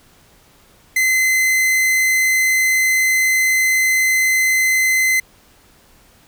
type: tone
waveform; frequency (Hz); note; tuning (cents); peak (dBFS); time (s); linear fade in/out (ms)
45% pulse; 2052; C7; -34; -13; 0.96-5.2; 5
effects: pink hiss -51 dBFS RMS until 6.27 s